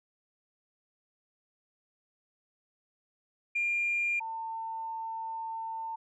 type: tone pair in turn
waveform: sine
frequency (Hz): 2400 / 899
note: D7 / A5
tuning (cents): +37 / +37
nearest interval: octave + perfect fourth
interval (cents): 1700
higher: first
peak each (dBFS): -26 / -34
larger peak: first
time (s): 3.55-4.2 / 4.2-5.96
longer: second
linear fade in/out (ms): 10
effects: tanh soft clip ceiling -22 dBFS